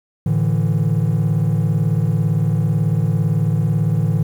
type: chord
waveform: triangle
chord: A suspended fourth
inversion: none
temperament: equal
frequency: 110 / 146.83 / 164.81 Hz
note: A2 / D3 / E3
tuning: 0 / 0 / 0 cents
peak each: -16 dBFS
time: 0.26-4.23 s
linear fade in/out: 5 ms
effects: tanh soft clip ceiling -8 dBFS + 8-bit